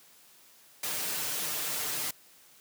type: noise with comb filter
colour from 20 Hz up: white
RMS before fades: -33 dBFS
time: 0.83-2.11 s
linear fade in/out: 5 ms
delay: 6.6 ms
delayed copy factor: +0.8
effects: white hiss -58 dBFS RMS until 2.6 s + high-pass 100 Hz 12 dB/octave